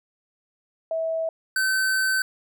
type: tone pair in turn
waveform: sine / square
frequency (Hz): 650 / 1534.4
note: E5 / G6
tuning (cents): -24 / -37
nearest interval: octave + minor third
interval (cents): 1487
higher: second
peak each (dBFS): -23 / -21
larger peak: second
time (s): 0.91-1.29 / 1.56-2.22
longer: second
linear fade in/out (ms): 2
effects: none